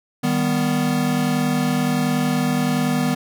square chord, Eb augmented, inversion none, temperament equal with one note detuned, 155.56 / 196.91 / 246.9 Hz, Eb3 / G3 / B3, 0 / +8 / 0 cents, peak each -24 / -25 / -21 dBFS, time 0.23-3.15 s, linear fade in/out 10 ms, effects none

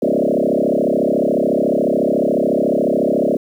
sine tone with frequency modulation, 417 Hz, G#4, 7 cents sharp, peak -13 dBFS, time 0.02-3.37 s, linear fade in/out 5 ms, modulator 34 Hz, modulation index 6.2, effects 8-bit

